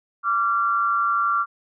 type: tone pair together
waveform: sine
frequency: 1164 / 1375.5 Hz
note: D6 / F6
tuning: -16 / -27 cents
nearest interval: minor third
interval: 289 cents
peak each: -21 / -21 dBFS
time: 0.23-1.46 s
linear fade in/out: 50 ms
effects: none